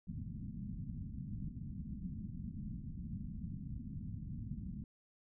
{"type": "low-pass noise", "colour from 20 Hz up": "white", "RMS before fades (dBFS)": -44, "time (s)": [0.07, 4.84], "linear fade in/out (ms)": 2, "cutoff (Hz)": 230, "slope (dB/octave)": 48, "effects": []}